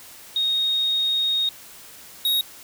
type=tone pair in turn; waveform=sine / square; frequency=3729 / 3772 Hz; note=A#7 / A#7; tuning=0 / +20 cents; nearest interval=unison; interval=20 cents; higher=second; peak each=-19 dBFS; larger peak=neither; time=0.36-1.49 / 2.25-2.41 s; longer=first; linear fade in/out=2 ms; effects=white hiss -44 dBFS RMS until 2.63 s